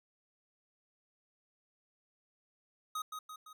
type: tone with echo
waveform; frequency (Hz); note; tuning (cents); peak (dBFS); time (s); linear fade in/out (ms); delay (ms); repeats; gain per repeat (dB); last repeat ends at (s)
square; 1255; D#6; +15; -36; 2.95-3.02; 5; 170; 3; -5; 3.53
effects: none